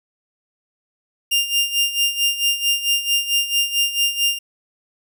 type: tone with tremolo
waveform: sawtooth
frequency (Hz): 2800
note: F7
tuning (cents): +4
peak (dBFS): -11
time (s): 1.31-4.39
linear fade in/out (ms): 10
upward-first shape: sine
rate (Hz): 4.5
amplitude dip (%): 75
effects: none